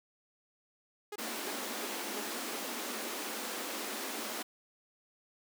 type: tone bursts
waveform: sawtooth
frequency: 415.3 Hz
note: G#4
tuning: in tune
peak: -35 dBFS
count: 4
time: 1.12-2.202 s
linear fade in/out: 5 ms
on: 38 ms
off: 310 ms
type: high-pass noise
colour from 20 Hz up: pink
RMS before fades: -39 dBFS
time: 1.18-4.43 s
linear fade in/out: 10 ms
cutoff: 210 Hz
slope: 96 dB/octave
effects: none